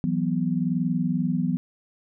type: chord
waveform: sine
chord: E suspended second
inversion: none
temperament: just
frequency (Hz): 164.81 / 185.42 / 247.2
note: E3 / F#3 / B3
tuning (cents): 0 / +4 / +2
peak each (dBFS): -26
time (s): 0.04-1.57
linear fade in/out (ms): 0
effects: none